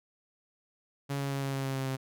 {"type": "tone with pitch steps", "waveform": "sawtooth", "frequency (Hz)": [140, 138.95, 137.91, 136.88, 135.86, 134.84, 133.83, 132.83], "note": ["C#3", "C#3", "C#3", "C#3", "C#3", "C#3", "C3", "C3"], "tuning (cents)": [18, 4, -9, -22, -34, -48, 39, 26], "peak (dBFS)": -27, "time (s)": [1.09, 1.97], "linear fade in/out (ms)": 20, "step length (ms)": 110, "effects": []}